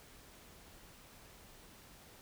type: silence
effects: pink hiss -58 dBFS RMS until 2.21 s